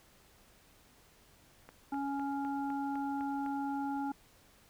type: click train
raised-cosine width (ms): 0.5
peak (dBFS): -34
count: 8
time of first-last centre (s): 1.69-3.462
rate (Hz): 3.95
type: harmonic tone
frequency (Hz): 278.6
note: C#4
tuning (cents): +9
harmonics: 1 / 3 / 5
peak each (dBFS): -35 / -37 / -48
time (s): 1.92-4.12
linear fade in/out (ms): 5
effects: pink hiss -63 dBFS RMS until 4.69 s